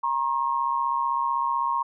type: tone pair together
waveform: sine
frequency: 943.2 / 1079 Hz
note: A#5 / C#6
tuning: +20 / -47 cents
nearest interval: major second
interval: 233 cents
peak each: -25 dBFS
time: 0.03-1.83 s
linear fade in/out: 10 ms
effects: none